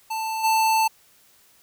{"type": "tone with level steps", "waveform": "square", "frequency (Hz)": 885, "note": "A5", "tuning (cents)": 10, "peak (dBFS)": [-26, -18], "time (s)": [0.1, 0.88], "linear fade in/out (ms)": 10, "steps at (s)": 0.43, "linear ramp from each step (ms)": 20, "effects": ["white hiss -57 dBFS RMS until 1.62 s"]}